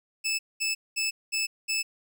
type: tone bursts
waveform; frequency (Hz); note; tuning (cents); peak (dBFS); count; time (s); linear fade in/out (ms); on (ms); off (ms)
20% pulse; 2622; E7; -10; -21; 5; 0.24-1.83; 20; 150; 210
effects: none